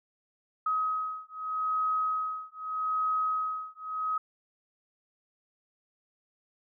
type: beating tone pair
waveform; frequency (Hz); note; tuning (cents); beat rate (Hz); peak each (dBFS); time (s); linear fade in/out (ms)
sine; 1267 / 1267.81; D#6 / D#6; +31 / +32; 0.81; -31; 0.66-4.18; 5
effects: none